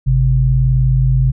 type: tone pair together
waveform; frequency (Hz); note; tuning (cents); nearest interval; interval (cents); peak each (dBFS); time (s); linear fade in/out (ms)
sine; 51.91 / 130.81; G#1 / C3; 0 / 0; octave + major third; 1600; -14 / -11; 0.06-1.32; 20
effects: none